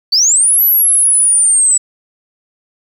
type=linear two-way sweep; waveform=sine; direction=up then down; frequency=4398 to 11960 to 7840 Hz; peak=-6 dBFS; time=0.12-1.78 s; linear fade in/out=10 ms; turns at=0.63 s; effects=tanh soft clip ceiling -3 dBFS + 7-bit